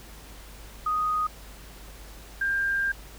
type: tone pair in turn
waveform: sine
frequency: 1244.5 / 1595.4 Hz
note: D#6 / G6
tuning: 0 / +30 cents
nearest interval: major third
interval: 430 cents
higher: second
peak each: -23 dBFS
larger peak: neither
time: 0.86-1.27 / 2.41-2.92 s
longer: second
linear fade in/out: 5 ms
effects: added 50 Hz sine -45 dBFS peak until 3.18 s + pink hiss -48 dBFS RMS until 3.18 s